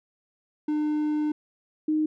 triangle / sine tone pair in turn, 301.8 / 308.5 Hz, D4 / D#4, +47 / -15 cents, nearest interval unison, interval 38 cents, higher second, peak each -21 dBFS, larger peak neither, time 0.68-1.32 / 1.88-2.06 s, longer first, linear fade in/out 5 ms, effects none

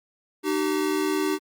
square tone pair together, 304.8 / 384 Hz, D#4 / G4, -36 / -36 cents, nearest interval major third, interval 400 cents, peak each -26 dBFS, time 0.43-1.39 s, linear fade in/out 50 ms, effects Opus 48 kbps

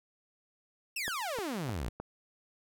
sawtooth exponential sweep, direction down, 2808 to 50.4 Hz, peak -30 dBFS, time 0.96-1.89 s, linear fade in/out 5 ms
click train, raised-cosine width 1 ms, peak -24 dBFS, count 4, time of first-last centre 1.08-2 s, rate 3.26 Hz
effects none

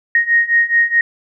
sine beating tone pair, 1864.7 / 1869.4 Hz, A#6 / A#6, 0 / +4 cents, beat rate 4.7 Hz, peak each -15 / -13 dBFS, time 0.15-1.01 s, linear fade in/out 2 ms, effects none

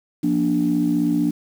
sine chord, Bb major, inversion second, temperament equal with one note detuned, 174.61 / 238 / 293.7 Hz, F3 / Bb3 / D4, 0 / +36 / 0 cents, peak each -23 / -22 / -18 dBFS, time 0.23-1.31 s, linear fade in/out 10 ms, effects tanh soft clip ceiling -9 dBFS + 7-bit

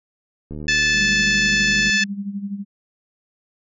click train, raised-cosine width 3 ms, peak -20 dBFS, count 106, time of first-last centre 0.51-1.897 s, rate 75.7 Hz
harmonic tone, 873 Hz, A5, 14 cents flat, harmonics 2 / 3 / 4 / 5 / 6 / 7 / 8, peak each -18 / -21 / -26 / -28 / -27 / -31 / -32 dBFS, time 0.68-2.04 s, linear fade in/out 5 ms
sine tone with tremolo, 200.1 Hz, G3, 36 cents sharp, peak -22 dBFS, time 0.93-2.65 s, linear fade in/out 50 ms, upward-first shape sine, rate 12 Hz, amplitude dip 70%
effects none

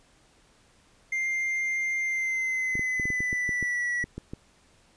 triangle tone with pitch glide, 2102 to 1938.7 Hz, C7 to B6, +7 to -33 cents, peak -24 dBFS, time 1.12-4.04 s, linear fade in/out 5 ms, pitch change -140 cents, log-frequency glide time 2.03-3.92 s
clicks, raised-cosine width 3 ms, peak -22 dBFS, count 12, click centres 2.754 / 2.794 / 2.998 / 3.055 / 3.103 / 3.205 / 3.329 / 3.492 / 3.627 / 4.041 / 4.18 / 4.335 s
effects pink hiss -61 dBFS RMS until 4.96 s + resampled to 22050 Hz

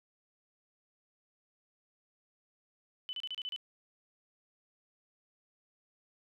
sine tone bursts, 3004 Hz, F#7, 26 cents sharp, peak -36 dBFS, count 7, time 3.09-3.562 s, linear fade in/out 0 ms, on 40 ms, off 32 ms, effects none

